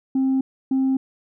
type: tone pair in turn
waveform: sine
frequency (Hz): 265.2 / 265.2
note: C4 / C4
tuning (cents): +23 / +23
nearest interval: unison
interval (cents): 0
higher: neither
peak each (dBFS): -15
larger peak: neither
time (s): 0.15-0.41 / 0.71-0.97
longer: neither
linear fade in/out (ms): 5
effects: tanh soft clip ceiling -15 dBFS